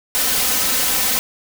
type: noise with comb filter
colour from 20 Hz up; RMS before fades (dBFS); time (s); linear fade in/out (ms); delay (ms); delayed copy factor
white; -18; 0.15-1.19; 0; 3.9; +0.8
effects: none